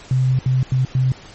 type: tone bursts at uneven times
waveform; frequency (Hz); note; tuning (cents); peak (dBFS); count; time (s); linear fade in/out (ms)
sine; 129.5; C3; -17; -13; 4; 0.11-0.39 / 0.46-0.63 / 0.72-0.85 / 0.95-1.12; 2
effects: pink hiss -41 dBFS RMS until 1.34 s + MP3 32 kbps